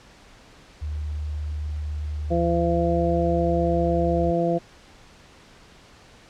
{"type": "tone with pitch glide", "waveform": "sine", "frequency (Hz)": [75.3, 73.88], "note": ["D2", "D2"], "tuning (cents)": [44, 11], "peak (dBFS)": -26, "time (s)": [0.81, 4.32], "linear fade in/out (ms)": 20, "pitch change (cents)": -33, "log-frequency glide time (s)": [3.15, 3.79]}
{"type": "harmonic tone", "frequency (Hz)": 170, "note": "F3", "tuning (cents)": -46, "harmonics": [1, 2, 3, 4], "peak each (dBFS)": [-25, -25, -25, -25], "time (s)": [2.3, 4.59], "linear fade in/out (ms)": 20}
{"effects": ["pink hiss -50 dBFS RMS until 6.29 s", "low-pass 6000 Hz 12 dB/octave"]}